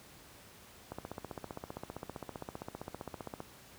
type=click train; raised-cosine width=1 ms; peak=-26 dBFS; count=39; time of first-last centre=0.92-3.404 s; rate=15.3 Hz; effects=pink hiss -56 dBFS RMS until 3.78 s + high-pass 60 Hz 12 dB/octave